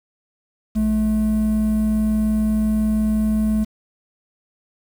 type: tone pair together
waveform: triangle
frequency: 57.16 / 215.8 Hz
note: A#1 / A3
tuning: -33 / -33 cents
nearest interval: octave + major seventh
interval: 2300 cents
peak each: -22 / -14 dBFS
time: 0.75-3.65 s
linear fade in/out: 20 ms
effects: tanh soft clip ceiling -8 dBFS + 7-bit